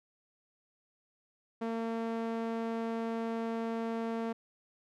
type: tone with band-pass filter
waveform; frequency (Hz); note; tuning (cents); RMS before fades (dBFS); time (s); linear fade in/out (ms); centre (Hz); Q
sawtooth; 227.7; A#3; -40; -35; 1.61-4.33; 10; 500; 0.62
effects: none